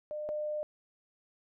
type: tone pair in turn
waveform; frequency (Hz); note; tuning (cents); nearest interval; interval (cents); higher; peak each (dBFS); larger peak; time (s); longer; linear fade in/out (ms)
sine; 603 / 603; D5 / D5; +46 / +46; unison; 0; neither; -35 / -32; second; 0.11-0.29 / 0.29-0.63; second; 0
effects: none